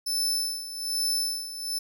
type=tone with tremolo; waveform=sawtooth; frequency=5274 Hz; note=E8; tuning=in tune; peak=-21 dBFS; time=0.06-1.79 s; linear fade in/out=10 ms; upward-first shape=sine; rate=1.2 Hz; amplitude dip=75%; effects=none